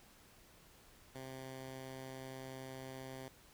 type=tone; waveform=10% pulse; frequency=131.6 Hz; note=C3; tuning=10 cents sharp; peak=-38 dBFS; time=1.15-3.28 s; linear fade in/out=2 ms; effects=pink hiss -63 dBFS RMS until 3.53 s